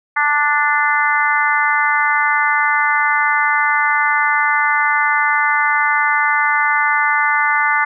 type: harmonic tone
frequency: 293.7 Hz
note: D4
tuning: in tune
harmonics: 3 / 4 / 5 / 6 / 7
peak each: -19 / -19 / -19 / -19 / -19 dBFS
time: 0.16-7.85 s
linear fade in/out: 10 ms
effects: none